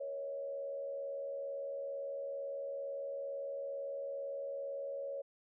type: tone with frequency modulation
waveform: sine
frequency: 554.4 Hz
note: C#5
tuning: in tune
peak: -38 dBFS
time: 0-5.22 s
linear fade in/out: 10 ms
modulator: 77.8 Hz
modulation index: 0.55
effects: none